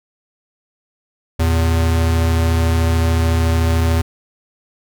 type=tone pair together; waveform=square; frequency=81.8 / 115.47 Hz; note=E2 / A#2; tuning=-13 / -16 cents; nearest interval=tritone; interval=597 cents; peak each=-14 / -23 dBFS; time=1.39-4.02 s; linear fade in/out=10 ms; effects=none